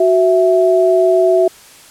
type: tone pair together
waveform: sine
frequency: 370.9 / 659.4 Hz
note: F#4 / E5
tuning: +4 / 0 cents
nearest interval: minor seventh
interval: 996 cents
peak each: -11 dBFS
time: 0-1.48 s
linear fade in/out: 5 ms
effects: white hiss -41 dBFS RMS until 1.9 s + low-pass 11000 Hz 12 dB/octave